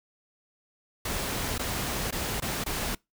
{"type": "noise with dropouts", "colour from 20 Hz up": "pink", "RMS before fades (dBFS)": -31, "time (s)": [1.05, 2.95], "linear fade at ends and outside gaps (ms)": 5, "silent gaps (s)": [[1.581, 1.592], [2.109, 2.124], [2.402, 2.421], [2.64, 2.661]], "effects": ["noise-tail reverb RT60 0.2 s tail -25 dB re dry"]}